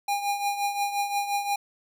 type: tone with tremolo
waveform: square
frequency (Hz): 810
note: G#5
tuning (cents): -43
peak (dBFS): -23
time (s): 0.08-1.56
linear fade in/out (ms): 5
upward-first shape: triangle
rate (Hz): 5.7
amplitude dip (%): 70
effects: none